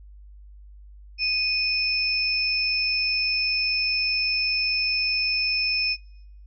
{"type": "tone pair together", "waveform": "sine", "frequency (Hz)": [2489, 5274], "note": ["D#7", "E8"], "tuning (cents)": [0, 0], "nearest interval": "octave + minor second", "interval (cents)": 1300, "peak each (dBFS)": -24, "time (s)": [1.18, 5.97], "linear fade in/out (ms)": 50, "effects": ["noise-tail reverb RT60 0.8 s tail -25 dB re dry", "added 50 Hz sine -43 dBFS peak until 6.46 s"]}